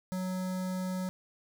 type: tone with notch filter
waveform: square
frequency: 185 Hz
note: F#3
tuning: in tune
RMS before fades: -34 dBFS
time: 0.12-1.09 s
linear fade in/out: 0 ms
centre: 2700 Hz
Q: 1.2
effects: none